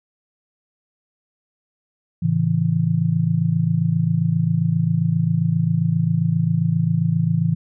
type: chord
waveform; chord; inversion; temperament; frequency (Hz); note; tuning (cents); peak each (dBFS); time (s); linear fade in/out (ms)
sine; A major; none; just; 110 / 137.5 / 165; A2 / C#3 / E3; 0 / -14 / +2; -23 / -22 / -18; 2.22-7.55; 10
effects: none